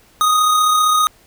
square tone with amplitude modulation, 1244.5 Hz, D#6, in tune, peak -11 dBFS, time 0.21-1.07 s, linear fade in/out 0 ms, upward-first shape sine, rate 35.3 Hz, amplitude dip 30%, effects pink hiss -51 dBFS RMS until 1.26 s

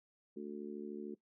harmonic tone, 73.42 Hz, D2, in tune, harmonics 3 / 4 / 5 / 6, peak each -46 / -48 / -45 / -51 dBFS, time 0.36-1.15 s, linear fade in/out 10 ms, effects noise-tail reverb RT60 0.1 s tail -19 dB re dry

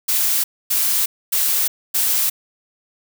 blue noise bursts, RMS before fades -18 dBFS, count 4, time 0.08-2.3 s, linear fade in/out 10 ms, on 360 ms, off 260 ms, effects none

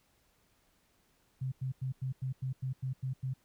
sine tone bursts, 130.81 Hz, C3, in tune, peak -32 dBFS, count 10, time 1.41-3.338 s, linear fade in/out 10 ms, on 110 ms, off 92 ms, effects pink hiss -71 dBFS RMS until 3.44 s

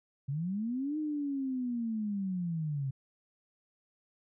sine linear two-way sweep, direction up then down, 130.81 to 310 to 130.81 Hz, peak -31 dBFS, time 0.28-2.91 s, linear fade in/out 10 ms, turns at 0.98 s, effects none

